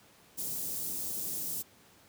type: band-stop noise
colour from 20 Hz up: white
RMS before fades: -36 dBFS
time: 0.37-1.63 s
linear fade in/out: 20 ms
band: 380 to 7500 Hz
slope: 12 dB/octave
effects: pink hiss -60 dBFS RMS until 2.08 s + high-pass 100 Hz 12 dB/octave